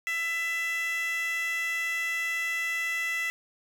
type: tone with high-pass filter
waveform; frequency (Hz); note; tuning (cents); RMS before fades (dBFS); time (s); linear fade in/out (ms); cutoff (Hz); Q
15% pulse; 666; E5; +18; -30; 0.07-3.3; 0; 2100; 4.4
effects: none